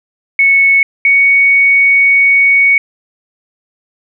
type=tone pair in turn; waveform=sine; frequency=2209 / 2230 Hz; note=C#7 / C#7; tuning=-7 / +10 cents; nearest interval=unison; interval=17 cents; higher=second; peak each=-5 dBFS; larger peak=neither; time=0.39-0.83 / 1.05-2.78 s; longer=second; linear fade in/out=2 ms; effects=none